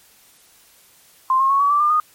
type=tone with pitch steps; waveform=sine; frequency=1046.5 / 1075.3 / 1104.9 / 1135.3 / 1166.5 / 1198.6 / 1231.6 Hz; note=C6 / C6 / C#6 / C#6 / D6 / D6 / D#6; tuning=0 / +47 / -6 / +41 / -12 / +35 / -18 cents; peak=-13 dBFS; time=1.3-2 s; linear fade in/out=2 ms; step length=100 ms; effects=white hiss -52 dBFS RMS until 2.14 s + MP3 64 kbps